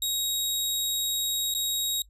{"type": "tone with dropouts", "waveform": "20% pulse", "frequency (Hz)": 3790, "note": "A#7", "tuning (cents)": 28, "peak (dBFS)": -20, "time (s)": [0.02, 2.02], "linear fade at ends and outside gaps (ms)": 2, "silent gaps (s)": [1.54, 1.548], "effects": ["noise-tail reverb RT60 0.1 s tail -22 dB re dry", "added 50 Hz sine -53 dBFS peak until 2.09 s"]}